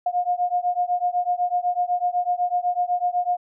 sine beating tone pair, 710 / 718 Hz, F5 / F5, +28 / +48 cents, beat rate 8 Hz, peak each -23 dBFS, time 0.06-3.37 s, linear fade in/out 5 ms, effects none

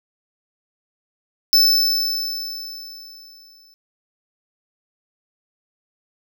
square tone with exponential decay, 5274 Hz, E8, in tune, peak -10 dBFS, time 1.53-3.74 s, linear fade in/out 0 ms, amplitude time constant 480 ms, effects none

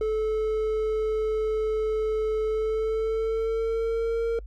triangle tone with pitch glide, 434.5 to 460.3 Hz, A4 to A#4, -22 to -22 cents, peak -21 dBFS, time 0.01-4.39 s, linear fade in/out 2 ms, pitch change +100 cents, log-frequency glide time 2.45-4.26 s, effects noise-tail reverb RT60 0.1 s tail -24 dB re dry + added 50 Hz sine -37 dBFS peak until 4.46 s

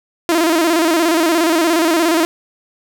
sawtooth tone with vibrato, 329.6 Hz, E4, in tune, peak -8 dBFS, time 0.29-2.25 s, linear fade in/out 0 ms, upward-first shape square, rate 17 Hz, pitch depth 76 cents each way, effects none

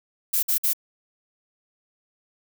violet noise bursts, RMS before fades -22 dBFS, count 3, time 0.33-0.734 s, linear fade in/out 10 ms, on 100 ms, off 52 ms, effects none

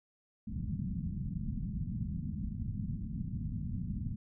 white low-pass noise, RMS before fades -37 dBFS, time 0.47-4.16 s, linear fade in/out 10 ms, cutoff 220 Hz, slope 48 dB/octave, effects none

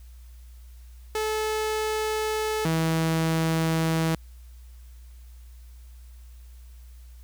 sawtooth tone pair in turn, 432.7 / 162.08 Hz, A4 / E3, -29 / -29 cents, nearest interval octave + perfect fourth, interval 1700 cents, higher first, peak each -21 / -18 dBFS, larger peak second, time 1.15-2.65 / 2.65-4.15 s, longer neither, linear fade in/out 2 ms, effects added 60 Hz sine -43 dBFS peak until 7.23 s + white hiss -61 dBFS RMS until 7.23 s

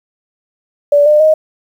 sine tone with pitch steps, 579 / 601.2 / 624.2 Hz, D5 / D5 / D#5, -25 / +40 / +5 cents, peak -5 dBFS, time 0.92-1.34 s, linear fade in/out 5 ms, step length 140 ms, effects 7-bit

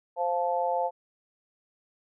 sine chord, F major, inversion second, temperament just, 523.8 / 698.5 / 873.1 Hz, C5 / F5 / A5, +2 / 0 / -14 cents, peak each -29 dBFS, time 0.16-0.91 s, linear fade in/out 50 ms, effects none

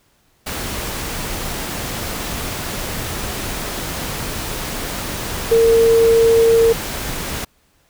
sine tone in noise, 457.2 Hz, A#4, 34 cents flat, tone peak -9 dBFS, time 5.51-6.73 s, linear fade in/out 10 ms, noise pink, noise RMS -25 dBFS, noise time 0.46-7.45 s, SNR +13 dB, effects pink hiss -59 dBFS RMS until 7.89 s

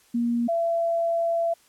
sine tone pair in turn, 236.6 / 672.7 Hz, A#3 / E5, +26 / +35 cents, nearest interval octave + tritone, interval 1809 cents, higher second, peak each -21 dBFS, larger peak neither, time 0.14-0.48 / 0.48-1.54 s, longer second, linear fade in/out 10 ms, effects white hiss -59 dBFS RMS until 1.68 s + low-pass 12000 Hz 12 dB/octave

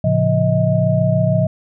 sine tone cluster, 113.3 / 139.9 / 174.8 / 632 Hz, A#2 / C#3 / F3 / D#5, -49 / +16 / +2 / +27 cents, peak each -18 dBFS, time 0.04-1.47 s, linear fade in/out 5 ms, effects none

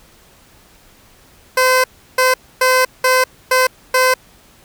15% pulse tone bursts at uneven times, 513 Hz, C5, 34 cents flat, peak -4 dBFS, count 6, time 1.57-1.84 / 2.18-2.34 / 2.61-2.85 / 3.04-3.24 / 3.51-3.67 / 3.94-4.14 s, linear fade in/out 5 ms, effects pink hiss -48 dBFS RMS until 4.64 s

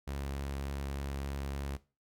sawtooth tone with vibrato, 69.3 Hz, C#2, in tune, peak -32 dBFS, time 0.07-1.77 s, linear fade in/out 10 ms, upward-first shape triangle, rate 3.4 Hz, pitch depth 10 cents each way, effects noise-tail reverb RT60 0.3 s tail -17 dB re dry

